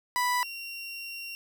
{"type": "tone pair in turn", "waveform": "30% pulse", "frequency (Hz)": [987.8, 2751], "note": ["B5", "F7"], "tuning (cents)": [0, -27], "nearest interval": "octave + tritone", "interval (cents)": 1773, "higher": "second", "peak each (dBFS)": [-22, -34], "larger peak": "first", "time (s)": [[0.16, 0.43], [0.43, 1.35]], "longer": "second", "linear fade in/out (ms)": 0, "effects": []}